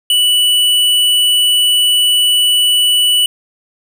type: tone with tanh clipping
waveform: sine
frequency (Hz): 2960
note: F#7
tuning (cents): 0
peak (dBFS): -10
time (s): 0.1-3.26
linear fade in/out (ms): 2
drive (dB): 16
effects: none